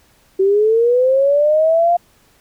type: linear sweep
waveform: sine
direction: up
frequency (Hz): 377.7 to 703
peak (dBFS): -10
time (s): 0.39-1.97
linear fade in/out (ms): 10
effects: pink hiss -54 dBFS RMS until 2.4 s